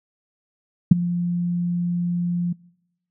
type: tone with ADSR envelope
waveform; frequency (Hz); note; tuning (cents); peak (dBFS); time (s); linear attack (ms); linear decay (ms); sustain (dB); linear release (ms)
sine; 174.61; F3; 0; -3; 0.91-2.53; 7; 15; -17; 8
effects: noise-tail reverb RT60 0.9 s tail -25 dB re dry